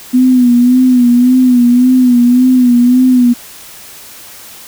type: tone with vibrato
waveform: sine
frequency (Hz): 248.5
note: B3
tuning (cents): +11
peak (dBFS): -4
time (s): 0.13-3.34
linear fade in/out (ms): 20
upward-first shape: sine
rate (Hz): 1.8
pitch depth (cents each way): 56
effects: white hiss -33 dBFS RMS until 4.67 s